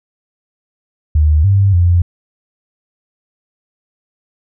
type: tone with pitch steps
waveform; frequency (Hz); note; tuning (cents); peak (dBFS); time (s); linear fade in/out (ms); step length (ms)
sine; 76.2 / 98.7 / 87.5; D#2 / G2 / F2; -36 / +12 / +4; -7; 1.15-2.02; 5; 290
effects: none